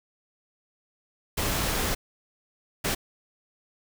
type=noise bursts at uneven times; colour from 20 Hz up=pink; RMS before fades=-27 dBFS; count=2; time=1.37-1.95 / 2.84-2.95 s; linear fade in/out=10 ms; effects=none